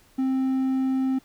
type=tone; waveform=triangle; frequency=263.2 Hz; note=C4; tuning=10 cents sharp; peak=-19 dBFS; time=0.18-1.19 s; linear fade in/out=10 ms; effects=pink hiss -58 dBFS RMS until 1.24 s